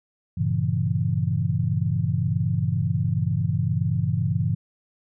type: chord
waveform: sine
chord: G diminished seventh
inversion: none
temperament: equal with one note detuned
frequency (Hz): 98 / 116.54 / 138.59 / 166.15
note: G2 / Bb2 / Db3 / Fb3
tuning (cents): 0 / 0 / 0 / +14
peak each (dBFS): -26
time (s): 0.37-4.55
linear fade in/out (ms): 10
effects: none